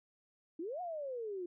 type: exponential two-way sweep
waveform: sine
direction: up then down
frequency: 305.3 to 740 to 343.5 Hz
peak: -38 dBFS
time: 0.59-1.46 s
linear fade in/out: 5 ms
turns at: 0.81 s
effects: none